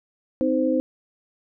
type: tone cluster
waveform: sine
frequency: 258.7 / 312.8 / 518 Hz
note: C4 / D#4 / C5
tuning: -19 / +9 / -17 cents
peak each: -23 dBFS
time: 0.41-0.8 s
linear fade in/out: 0 ms
effects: none